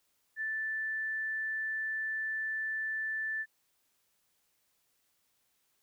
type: tone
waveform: sine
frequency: 1760 Hz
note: A6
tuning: in tune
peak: -32 dBFS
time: 0.36-3.46 s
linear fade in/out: 50 ms
effects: white hiss -75 dBFS RMS until 5.82 s